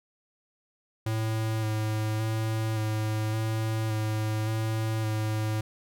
square tone with vibrato, 109.5 Hz, A2, 8 cents flat, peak -27 dBFS, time 1.06-5.61 s, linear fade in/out 5 ms, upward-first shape square, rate 0.88 Hz, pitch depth 17 cents each way, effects none

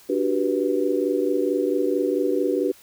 sine chord, G major seventh, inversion second, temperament just, 294 / 367.5 / 392 / 490 Hz, D4 / F#4 / G4 / B4, +2 / -12 / 0 / -14 cents, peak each -25 dBFS, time 0.09-2.72 s, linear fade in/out 10 ms, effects white hiss -51 dBFS RMS until 2.82 s

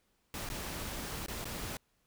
pink noise with dropouts, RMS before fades -40 dBFS, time 0.34-1.77 s, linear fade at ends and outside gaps 1 ms, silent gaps 0.49-0.5 / 1.262-1.283 / 1.444-1.454 s, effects pink hiss -75 dBFS RMS until 2.06 s

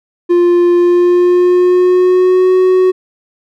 triangle tone with pitch glide, 350 to 370.6 Hz, F4 to F#4, +4 to +3 cents, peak -4 dBFS, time 0.29-2.92 s, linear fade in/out 20 ms, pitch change +99 cents, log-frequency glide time 0.77-2.53 s, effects none

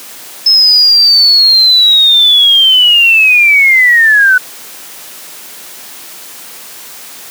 sine linear sweep, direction down, 5220 to 1480 Hz, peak -3 dBFS, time 0.46-4.38 s, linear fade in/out 5 ms, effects white hiss -30 dBFS RMS until 7.3 s + high-pass 200 Hz 12 dB/octave

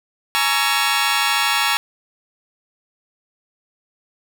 15% pulse chord, A# half-diminished seventh, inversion third, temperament just, 839.1 / 932.3 / 1118.8 / 1342.6 Hz, G#5 / A#5 / C#6 / E6, +18 / 0 / +16 / +31 cents, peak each -16 dBFS, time 0.35-1.77 s, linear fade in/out 0 ms, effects 7-bit

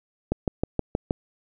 click train, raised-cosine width 2 ms, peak -9 dBFS, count 6, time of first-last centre 0.32-1.109 s, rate 6.34 Hz, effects none

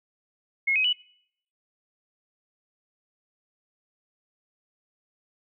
sine tone with pitch steps, 2165 / 2530 / 2957 Hz, C#7 / D#7 / F#7, -41 / +28 / -2 cents, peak -20 dBFS, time 0.67-0.931 s, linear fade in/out 10 ms, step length 87 ms, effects noise-tail reverb RT60 0.7 s tail -25 dB re dry

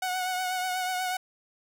sawtooth tone with vibrato, 737 Hz, F#5, 7 cents flat, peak -24 dBFS, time 0.02-1.17 s, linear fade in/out 5 ms, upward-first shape triangle, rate 8.2 Hz, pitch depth 33 cents each way, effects none

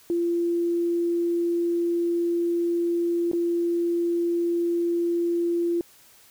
sine tone with dropouts, 342.7 Hz, F4, 33 cents flat, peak -21 dBFS, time 0.1-5.81 s, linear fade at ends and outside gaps 1 ms, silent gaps 3.315-3.332 s, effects white hiss -54 dBFS RMS until 6.3 s

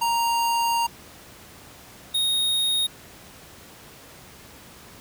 square tone pair in turn, 932.3 / 3729 Hz, A#5 / A#7, 0 / 0 cents, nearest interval 2 octaves, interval 2400 cents, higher second, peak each -21 dBFS, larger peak neither, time 0.01-0.87 / 2.14-2.87 s, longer first, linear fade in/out 10 ms, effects pink hiss -46 dBFS RMS until 5 s + high-pass 60 Hz 12 dB/octave

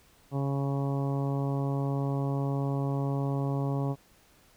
harmonic tone, 138.59 Hz, C#3, in tune, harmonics 1 / 2 / 3 / 4 / 5 / 6 / 7 / 8, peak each -28 / -34 / -38 / -40 / -42 / -44 / -45 / -46 dBFS, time 0.31-3.96 s, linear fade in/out 50 ms, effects pink hiss -61 dBFS RMS until 4.56 s

